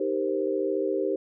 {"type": "chord", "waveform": "sine", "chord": "C minor seventh", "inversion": "first", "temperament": "equal", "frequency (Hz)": [311.1, 392, 466.2, 523.3], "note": ["Eb4", "G4", "Bb4", "C5"], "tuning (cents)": [0, 0, 0, 0], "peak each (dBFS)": [-31, -27, -32, -30], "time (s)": [0, 1.16], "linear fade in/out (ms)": 5, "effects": []}